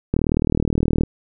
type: click train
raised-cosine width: 3 ms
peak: -5 dBFS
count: 36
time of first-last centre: 0.14-1.035 s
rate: 39.1 Hz
effects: none